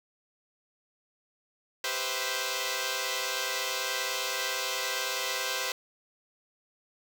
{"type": "chord", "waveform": "5% pulse", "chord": "C major seventh", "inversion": "second", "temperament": "equal", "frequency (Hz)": [392, 493.9, 523.3, 659.3], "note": ["G4", "B4", "C5", "E5"], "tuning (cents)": [0, 0, 0, 0], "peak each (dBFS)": [-27, -24, -21, -26], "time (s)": [1.84, 5.72], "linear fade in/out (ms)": 2, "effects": []}